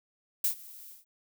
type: noise with ADSR envelope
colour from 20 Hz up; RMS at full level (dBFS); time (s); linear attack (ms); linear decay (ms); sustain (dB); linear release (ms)
violet; -25; 0.44-1.05; 4; 100; -23; 150
effects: none